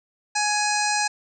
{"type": "harmonic tone with a mistuned harmonic", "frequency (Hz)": 836, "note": "G#5", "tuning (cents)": 11, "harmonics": [1, 2, 3, 5, 6, 7, 8, 9, 10], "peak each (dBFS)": [-24, -27, -29, -31, -32, -32, -33, -34, -34], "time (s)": [0.35, 1.08], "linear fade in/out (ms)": 10, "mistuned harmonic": 5, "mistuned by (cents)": -20, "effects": []}